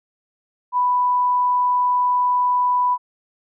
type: tone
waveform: sine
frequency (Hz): 990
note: B5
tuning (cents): +4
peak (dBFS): -15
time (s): 0.72-2.98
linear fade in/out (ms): 50
effects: none